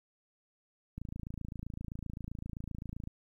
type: click train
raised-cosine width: 5 ms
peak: -28 dBFS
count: 59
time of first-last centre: 0.98-3.074 s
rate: 27.7 Hz
effects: 11-bit